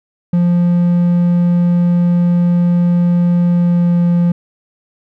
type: tone with pitch glide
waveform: triangle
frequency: 174.61 to 173.4 Hz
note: F3 to F3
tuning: 0 to -12 cents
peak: -7 dBFS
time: 0.33-4.32 s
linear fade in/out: 5 ms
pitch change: -12 cents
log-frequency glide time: 3.47-4.02 s
effects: none